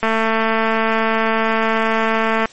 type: click train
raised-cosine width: 0.5 ms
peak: -3 dBFS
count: 542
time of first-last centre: 0.03-2.456 s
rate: 223 Hz
effects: white hiss -43 dBFS RMS until 2.52 s + MP3 32 kbps